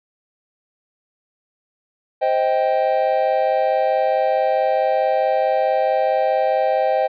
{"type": "chord", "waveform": "triangle", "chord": "C minor", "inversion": "none", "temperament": "just", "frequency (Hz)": [523.3, 627.9, 784.9], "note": ["C5", "Eb5", "G5"], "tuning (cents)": [0, 16, 2], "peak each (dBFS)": -18, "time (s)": [2.21, 7.08], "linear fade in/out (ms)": 20, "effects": ["resampled to 11025 Hz"]}